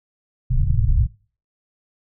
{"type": "low-pass noise", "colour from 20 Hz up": "pink", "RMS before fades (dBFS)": -17, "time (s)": [0.5, 1.07], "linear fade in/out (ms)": 10, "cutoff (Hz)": 140, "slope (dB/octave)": 48, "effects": ["noise-tail reverb RT60 0.4 s tail -22 dB re dry"]}